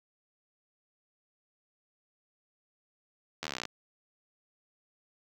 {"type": "slowing click train", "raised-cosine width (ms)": 0.2, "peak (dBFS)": -17, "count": 16, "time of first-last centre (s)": [3.43, 3.653], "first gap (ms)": 12, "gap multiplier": 1.03, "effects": ["high-pass 100 Hz 12 dB/octave", "9-bit"]}